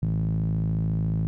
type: tone with band-pass filter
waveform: sawtooth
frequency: 54.1 Hz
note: A1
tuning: 29 cents flat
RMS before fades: -25 dBFS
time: 0.02-1.27 s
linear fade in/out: 0 ms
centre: 140 Hz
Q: 9.8
effects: none